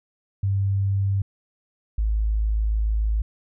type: tone pair in turn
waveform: sine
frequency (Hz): 98.3 / 53.54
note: G2 / A1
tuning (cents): +5 / -47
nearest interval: major seventh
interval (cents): 1052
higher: first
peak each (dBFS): -19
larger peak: neither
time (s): 0.43-1.22 / 1.98-3.22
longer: second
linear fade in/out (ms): 5
effects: none